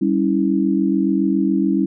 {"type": "chord", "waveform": "sine", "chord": "C# diminished", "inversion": "second", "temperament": "equal with one note detuned", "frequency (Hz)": [196, 277.2, 324.3], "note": ["G3", "C#4", "E4"], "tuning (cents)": [0, 0, -28], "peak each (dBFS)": -19, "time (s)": [0.01, 1.86], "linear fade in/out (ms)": 10, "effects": []}